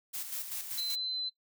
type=noise with tremolo; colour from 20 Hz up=blue; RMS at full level=-37 dBFS; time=0.13-0.96 s; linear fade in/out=20 ms; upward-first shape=square; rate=5.2 Hz; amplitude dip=50%
type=tone; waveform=sine; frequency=4052 Hz; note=B7; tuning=44 cents sharp; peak=-32 dBFS; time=0.77-1.3 s; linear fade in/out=20 ms
effects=noise-tail reverb RT60 0.1 s tail -19 dB re dry